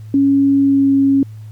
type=tone with pitch glide; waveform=sine; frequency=277.2 to 274.6 Hz; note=C#4 to C#4; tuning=0 to -16 cents; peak=-9 dBFS; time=0.14-1.23 s; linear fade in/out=2 ms; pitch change=-16 cents; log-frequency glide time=0.59-0.93 s; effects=added 108 Hz sine -30 dBFS peak until 1.51 s + pink hiss -54 dBFS RMS until 1.51 s